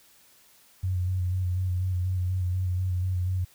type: tone with vibrato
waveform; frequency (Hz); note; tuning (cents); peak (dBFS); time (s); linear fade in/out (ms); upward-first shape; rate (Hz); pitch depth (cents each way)
sine; 91.4; F#2; -21; -24; 0.83-3.45; 10; square; 4.1; 27
effects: white hiss -58 dBFS RMS until 3.54 s